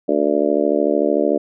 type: harmonic tone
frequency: 73.42 Hz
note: D2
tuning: in tune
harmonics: 3 / 4 / 5 / 6 / 7 / 8 / 9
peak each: -26 / -20 / -21 / -21 / -26 / -20 / -27 dBFS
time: 0.08-1.38 s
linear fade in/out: 10 ms
effects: none